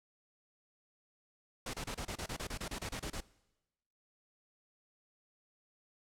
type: noise bursts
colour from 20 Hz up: pink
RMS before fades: -40 dBFS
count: 15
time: 1.66-3.206 s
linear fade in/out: 5 ms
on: 76 ms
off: 29 ms
effects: noise-tail reverb RT60 1.0 s tail -21 dB re dry + low-pass 10000 Hz 12 dB/octave